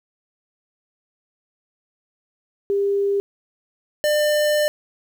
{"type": "tone pair in turn", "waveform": ["sine", "square"], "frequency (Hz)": [399.8, 598.7], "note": ["G4", "D5"], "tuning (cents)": [34, 33], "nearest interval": "perfect fifth", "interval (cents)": 699, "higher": "second", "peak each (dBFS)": -17, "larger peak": "neither", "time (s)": [[2.7, 3.2], [4.04, 4.68]], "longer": "second", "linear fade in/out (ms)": 0, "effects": ["9-bit"]}